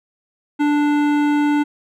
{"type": "tone with hard clipping", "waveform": "sine", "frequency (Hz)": 293.7, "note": "D4", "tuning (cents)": 0, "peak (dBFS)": -16, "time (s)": [0.59, 1.64], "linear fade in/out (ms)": 20, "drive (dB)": 15, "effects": []}